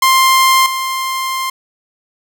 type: tone with level steps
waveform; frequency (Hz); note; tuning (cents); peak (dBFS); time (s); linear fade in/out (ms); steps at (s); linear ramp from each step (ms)
sawtooth; 1052; C6; +9; -4 / -13; 0.02-1.5; 5; 0.66; 2
effects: none